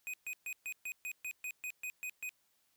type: tone bursts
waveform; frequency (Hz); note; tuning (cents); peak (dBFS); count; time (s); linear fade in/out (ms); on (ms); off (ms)
square; 2497; D#7; +6; -39; 12; 0.07-2.292; 0; 66; 130
effects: white hiss -75 dBFS RMS until 2.76 s